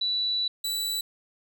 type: tone pair in turn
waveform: sine / sawtooth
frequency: 3951 / 3951 Hz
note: B7 / B7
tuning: 0 / 0 cents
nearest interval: unison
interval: 0 cents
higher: neither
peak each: -24 dBFS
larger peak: neither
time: 0.01-0.48 / 0.64-1.01 s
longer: first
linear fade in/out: 5 ms
effects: none